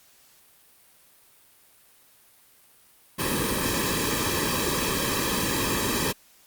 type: noise with comb filter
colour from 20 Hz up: pink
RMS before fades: -26 dBFS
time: 3.18-6.13 s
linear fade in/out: 20 ms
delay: 1.4 ms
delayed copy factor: -0.8
effects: white hiss -57 dBFS RMS until 6.46 s + Opus 48 kbps